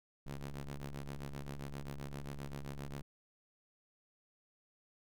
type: ring-modulated tone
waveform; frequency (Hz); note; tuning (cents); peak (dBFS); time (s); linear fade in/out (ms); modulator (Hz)
sawtooth; 69.3; C#2; 0; -35; 0.26-3.02; 5; 73.1
effects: none